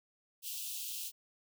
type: high-pass noise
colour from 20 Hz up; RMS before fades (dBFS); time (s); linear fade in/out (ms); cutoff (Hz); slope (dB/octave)
white; -41; 0.42-1.12; 50; 2600; 96
effects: none